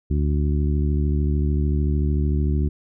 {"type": "harmonic tone", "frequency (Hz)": 73.42, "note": "D2", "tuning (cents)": 0, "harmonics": [1, 2, 3, 4, 5], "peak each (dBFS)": [-19, -25, -29, -31, -33], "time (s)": [0.1, 2.69], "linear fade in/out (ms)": 10, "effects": []}